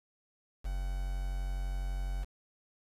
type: tone with quantisation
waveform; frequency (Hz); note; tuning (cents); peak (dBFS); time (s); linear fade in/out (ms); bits
triangle; 46; F#1; -9; -30; 0.64-2.25; 20; 8
effects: resampled to 32000 Hz